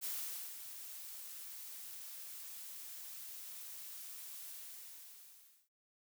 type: noise with ADSR envelope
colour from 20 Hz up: blue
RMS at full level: -40 dBFS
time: 0.01-5.69 s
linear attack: 35 ms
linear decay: 500 ms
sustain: -9 dB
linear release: 1200 ms
effects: none